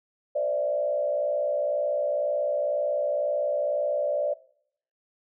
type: tone with frequency modulation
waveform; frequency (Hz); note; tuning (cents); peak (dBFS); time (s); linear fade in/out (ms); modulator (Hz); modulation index
sine; 587.3; D5; 0; -23; 0.35-4.34; 10; 62; 0.85
effects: noise-tail reverb RT60 0.7 s tail -23 dB re dry